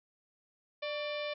harmonic tone with a mistuned harmonic, 593 Hz, D5, 17 cents sharp, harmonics 1 / 2 / 3 / 4 / 5 / 6 / 7 / 8 / 9, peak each -36 / -46 / -48 / -42 / -48 / -46 / -52 / -54 / -58 dBFS, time 0.82-1.34 s, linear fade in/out 10 ms, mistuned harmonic 2, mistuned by -74 cents, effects none

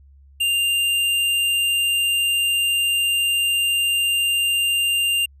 square tone, 2794 Hz, F7, in tune, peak -18 dBFS, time 0.4-5.26 s, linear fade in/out 10 ms, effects added 69 Hz sine -46 dBFS peak until 5.4 s + resampled to 32000 Hz

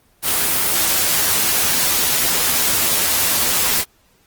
white noise with comb filter, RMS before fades -17 dBFS, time 0.22-3.85 s, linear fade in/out 50 ms, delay 12 ms, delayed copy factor +0.5, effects pink hiss -57 dBFS RMS until 4.26 s + Opus 24 kbps

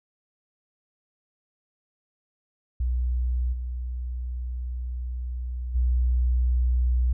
sine tone with level steps, 61.6 Hz, B1, 4 cents flat, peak -22 / -28 / -19 dBFS, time 2.8-7.13 s, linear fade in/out 5 ms, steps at 3.52 / 5.74 s, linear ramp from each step 20 ms, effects none

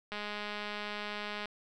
click train, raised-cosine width 0.3 ms, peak -23 dBFS, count 279, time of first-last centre 0.12-1.457 s, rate 208 Hz, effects none

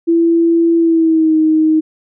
sine tone with pitch glide, 334.4 to 313.8 Hz, E4 to D#4, +25 to +15 cents, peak -8 dBFS, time 0.07-1.81 s, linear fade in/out 20 ms, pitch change -110 cents, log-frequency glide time 0.77-1.36 s, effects none

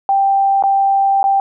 sine tone with dropouts, 786 Hz, G5, 4 cents sharp, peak -10 dBFS, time 0.09-1.4 s, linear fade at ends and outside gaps 1 ms, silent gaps 0.625-0.637 / 1.23-1.24 s, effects none

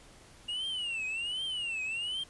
triangle tone with vibrato, 2830 Hz, F7, 22 cents sharp, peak -31 dBFS, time 0.48-2.24 s, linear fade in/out 10 ms, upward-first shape triangle, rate 1.3 Hz, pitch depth 210 cents each way, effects pink hiss -56 dBFS RMS until 2.29 s + resampled to 24000 Hz

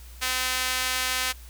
sawtooth tone with high-pass filter, 256.1 Hz, C4, 37 cents flat, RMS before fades -27 dBFS, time 0.21-1.33 s, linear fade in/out 20 ms, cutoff 1800 Hz, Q 0.71, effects added 60 Hz sine -42 dBFS peak until 1.49 s + white hiss -51 dBFS RMS until 1.49 s

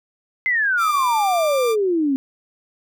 sine exponential sweep, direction down, 2093 to 261.4 Hz, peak -16 dBFS, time 0.46-2.16 s, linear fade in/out 0 ms
sawtooth tone, 1185 Hz, D6, 15 cents sharp, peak -20 dBFS, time 0.77-1.76 s, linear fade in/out 50 ms
effects none

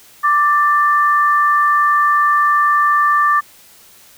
sine tone pair together, 1174.7 / 1778.6 Hz, D6 / A6, 0 / +18 cents, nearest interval perfect fifth, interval 718 cents, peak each -11 / -17 dBFS, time 0.23-3.41 s, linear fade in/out 20 ms, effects white hiss -45 dBFS RMS until 4.17 s

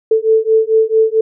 sine beating tone pair, 440 / 444.5 Hz, A4 / A4, 0 / +18 cents, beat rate 4.5 Hz, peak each -12 dBFS, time 0.11-1.21 s, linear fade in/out 5 ms, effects none

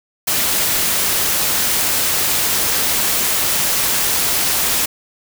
white noise, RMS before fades -17 dBFS, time 0.27-4.86 s, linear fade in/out 10 ms, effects none

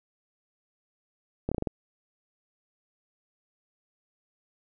slowing click train, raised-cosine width 2 ms, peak -15 dBFS, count 6, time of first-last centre 1.49-1.672 s, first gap 26 ms, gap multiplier 1.17, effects none

